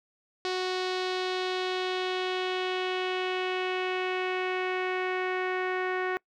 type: tone with low-pass filter sweep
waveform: sawtooth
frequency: 369.2 Hz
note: F#4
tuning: 4 cents flat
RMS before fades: -30 dBFS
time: 0.45-6.17 s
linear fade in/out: 0 ms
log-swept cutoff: 4500 to 1900 Hz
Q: 2.4
effects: noise-tail reverb RT60 0.1 s tail -25 dB re dry